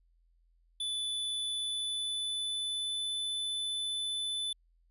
square tone with pitch glide, 3483 to 3505 Hz, A7 to A7, -18 to -7 cents, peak -33 dBFS, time 0.8-4.53 s, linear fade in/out 5 ms, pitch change +11 cents, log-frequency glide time 1.55-3.1 s, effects added 42 Hz sine -65 dBFS peak until 4.9 s + resampled to 32000 Hz

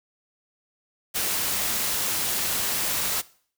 white noise, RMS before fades -26 dBFS, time 1.14-3.22 s, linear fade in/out 20 ms, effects noise-tail reverb RT60 0.5 s tail -20 dB re dry

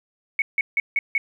sine tone bursts, 2217 Hz, C#7, in tune, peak -17 dBFS, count 5, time 0.39-1.18 s, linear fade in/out 2 ms, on 30 ms, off 160 ms, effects 9-bit

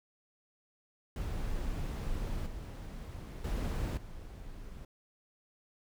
brown noise with level steps, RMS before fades -36 / -42 / -33 / -46 dBFS, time 1.16-4.85 s, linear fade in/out 2 ms, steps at 2.46 / 3.44 / 3.97 s, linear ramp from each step 5 ms, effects none

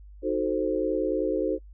sine chord, D# diminished seventh, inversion none, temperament equal, 311.1 / 370 / 440 / 523.3 Hz, D#4 / F#4 / A4 / C5, 0 / 0 / 0 / 0 cents, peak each -29 dBFS, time 0.22-1.59 s, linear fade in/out 50 ms, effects noise-tail reverb RT60 0.1 s tail -25 dB re dry + added 50 Hz sine -44 dBFS peak until 1.73 s

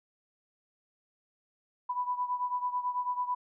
sine beating tone pair, 987.8 / 996.9 Hz, B5 / B5, 0 / +16 cents, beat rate 9.1 Hz, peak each -31 / -35 dBFS, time 1.89-3.35 s, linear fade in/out 10 ms, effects none

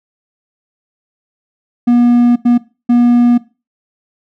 triangle tone bursts at uneven times, 240.8 Hz, B3, 44 cents flat, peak -4 dBFS, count 3, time 1.87-2.36 / 2.45-2.58 / 2.89-3.38 s, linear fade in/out 10 ms, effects noise-tail reverb RT60 0.3 s tail -19 dB re dry

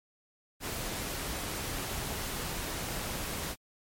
pink noise, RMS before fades -36 dBFS, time 0.6-3.56 s, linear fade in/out 50 ms, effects MP3 64 kbps

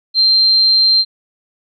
sine tone, 4154 Hz, C8, 13 cents flat, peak -8 dBFS, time 0.14-1.05 s, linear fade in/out 50 ms, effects none

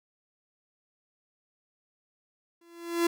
45% pulse tone with exponential growth, 340 Hz, F4, 46 cents flat, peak -20 dBFS, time 2.61-3.07 s, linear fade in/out 5 ms, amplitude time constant 100 ms, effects none

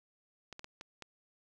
clicks, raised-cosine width 0.2 ms, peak -28 dBFS, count 5, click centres 0.527 / 0.594 / 0.644 / 0.811 / 1.023 s, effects none

